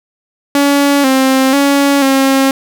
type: tone with pitch steps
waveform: sawtooth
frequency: 283.1 / 264.3 / 280.8 / 269.5 Hz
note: C#4 / C4 / C#4 / C#4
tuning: +37 / +18 / +22 / -49 cents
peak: -4 dBFS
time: 0.55-2.51 s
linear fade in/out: 2 ms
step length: 490 ms
effects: none